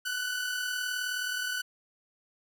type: tone pair together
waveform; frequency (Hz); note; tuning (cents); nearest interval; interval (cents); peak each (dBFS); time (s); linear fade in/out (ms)
sawtooth; 1460.7 / 1500; F#6 / F#6; -23 / +23; unison; 46; -34 / -28; 0.05-1.62; 10
effects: none